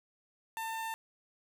sawtooth tone with notch filter, 897 Hz, A5, 33 cents sharp, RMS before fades -38 dBFS, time 0.57-0.94 s, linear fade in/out 0 ms, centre 5100 Hz, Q 1.7, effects none

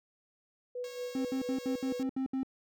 sine tone with tremolo, 493.9 Hz, B4, in tune, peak -34 dBFS, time 0.75-2.09 s, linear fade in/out 5 ms, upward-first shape sine, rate 4.4 Hz, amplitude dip 70%
5% pulse tone, 547 Hz, C#5, 23 cents flat, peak -36 dBFS, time 0.84-2.03 s, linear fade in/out 2 ms
triangle tone bursts, 264.4 Hz, C4, 18 cents sharp, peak -28 dBFS, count 8, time 1.15-2.432 s, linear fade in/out 2 ms, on 99 ms, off 70 ms
effects none

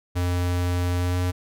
square tone with pitch glide, 88.8 to 89.83 Hz, F2 to F2, +29 to +49 cents, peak -22 dBFS, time 0.15-1.32 s, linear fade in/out 20 ms, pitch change +20 cents, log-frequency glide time 0.98-1.2 s, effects none

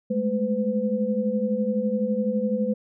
sine tone cluster, 206 / 217.9 / 506 Hz, G#3 / A3 / B4, -14 / -17 / +42 cents, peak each -26 dBFS, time 0.1-2.74 s, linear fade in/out 10 ms, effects none

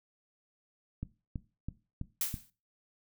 click train, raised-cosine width 5 ms, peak -24 dBFS, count 5, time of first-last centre 1.03-2.341 s, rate 3.05 Hz
blue noise with exponential decay, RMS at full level -29 dBFS, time 2.21-2.5 s, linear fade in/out 2 ms, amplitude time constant 62 ms
effects noise-tail reverb RT60 0.3 s tail -17 dB re dry

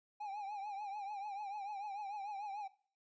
triangle tone with vibrato, 813 Hz, G#5, 37 cents flat, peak -39 dBFS, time 0.2-2.68 s, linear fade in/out 10 ms, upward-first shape triangle, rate 6.8 Hz, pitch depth 100 cents each way, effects noise-tail reverb RT60 0.4 s tail -17 dB re dry + resampled to 16000 Hz

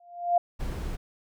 sine tone with exponential growth, 698.5 Hz, F5, in tune, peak -16 dBFS, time 0-0.38 s, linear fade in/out 5 ms, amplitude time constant 81 ms
brown noise, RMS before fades -32 dBFS, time 0.59-0.97 s, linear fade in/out 20 ms
effects none

